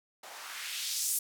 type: noise with band-pass filter sweep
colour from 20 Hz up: blue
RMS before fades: -36 dBFS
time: 0.23-1.19 s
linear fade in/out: 5 ms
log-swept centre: 610 to 10000 Hz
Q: 1.4
effects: none